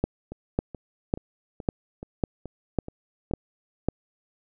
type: two click trains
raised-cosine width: 2 ms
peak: -23 / -9 dBFS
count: 8 / 8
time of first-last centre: 0.32-3.311 / 0.04-3.886 s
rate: 2.34 / 1.82 Hz
effects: none